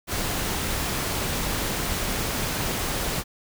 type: noise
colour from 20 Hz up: pink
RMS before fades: -27 dBFS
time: 0.07-3.24 s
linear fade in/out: 50 ms
effects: none